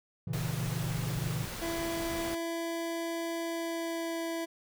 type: chord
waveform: triangle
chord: A# diminished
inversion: none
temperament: equal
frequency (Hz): 116.54 / 138.59 / 164.81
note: A#2 / C#3 / E3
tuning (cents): 0 / 0 / 0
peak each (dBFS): -34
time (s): 0.27-1.45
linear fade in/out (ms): 5
type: noise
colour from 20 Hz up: pink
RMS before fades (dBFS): -40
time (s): 0.33-2.35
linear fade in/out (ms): 5
type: tone with pitch glide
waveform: 25% pulse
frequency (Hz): 334 to 331.7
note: E4 to E4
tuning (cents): +23 to +11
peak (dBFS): -29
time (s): 1.61-4.46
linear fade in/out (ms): 20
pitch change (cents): -12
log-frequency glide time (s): 3.41-4.24
effects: none